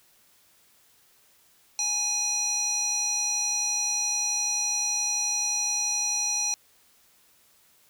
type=tone with band-pass filter; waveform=square; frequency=830.6 Hz; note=G#5; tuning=in tune; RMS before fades=-27 dBFS; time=1.79-6.54 s; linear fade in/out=0 ms; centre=5600 Hz; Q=5.5; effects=white hiss -61 dBFS RMS until 7.89 s